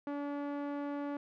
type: tone with low-pass filter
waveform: sawtooth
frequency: 286.9 Hz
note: D4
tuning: 40 cents flat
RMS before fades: -38 dBFS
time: 0.07-1.17 s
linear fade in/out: 2 ms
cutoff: 1300 Hz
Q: 0.73
effects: none